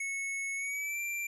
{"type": "tone with pitch glide", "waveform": "square", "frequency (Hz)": [2200, 2358], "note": ["C#7", "D7"], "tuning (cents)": [-14, 6], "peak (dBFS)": -34, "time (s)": [0, 1.27], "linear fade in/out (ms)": 5, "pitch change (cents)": 120, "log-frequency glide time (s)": [0.56, 1], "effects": ["resampled to 32000 Hz", "12-bit"]}